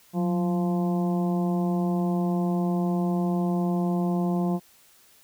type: harmonic tone with a mistuned harmonic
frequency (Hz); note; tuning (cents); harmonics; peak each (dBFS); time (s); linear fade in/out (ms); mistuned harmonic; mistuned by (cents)
174; F3; -6; 1 / 2 / 3 / 4 / 5 / 6; -23 / -30 / -38 / -34 / -39 / -42; 0.13-4.6; 50; 1; +58
effects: white hiss -57 dBFS RMS until 5.23 s